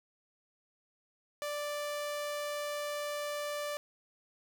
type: tone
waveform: sawtooth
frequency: 587.3 Hz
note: D5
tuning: in tune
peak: -31 dBFS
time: 1.42-3.77 s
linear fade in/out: 0 ms
effects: none